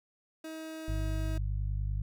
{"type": "tone", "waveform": "30% pulse", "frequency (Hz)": 318.1, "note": "D#4", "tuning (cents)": 38, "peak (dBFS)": -37, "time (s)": [0.44, 1.38], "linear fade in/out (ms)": 5}
{"type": "harmonic tone", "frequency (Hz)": 50.2, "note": "G1", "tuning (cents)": 42, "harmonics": [1, 2, 3], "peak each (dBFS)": [-31, -35, -44], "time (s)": [0.88, 2.02], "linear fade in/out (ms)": 5}
{"effects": []}